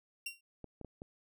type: tone with exponential decay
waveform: sawtooth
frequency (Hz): 2754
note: F7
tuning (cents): -25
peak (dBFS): -32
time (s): 0.26-0.41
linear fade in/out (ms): 5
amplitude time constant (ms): 32
type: clicks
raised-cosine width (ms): 2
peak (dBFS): -32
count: 4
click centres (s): 0.643 / 0.813 / 0.847 / 1.019
effects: none